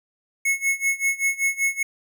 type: tone with tremolo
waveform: square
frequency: 2188 Hz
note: C#7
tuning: 23 cents flat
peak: -18 dBFS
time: 0.45-1.83 s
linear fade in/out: 5 ms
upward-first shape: sine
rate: 5.2 Hz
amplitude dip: 90%
effects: none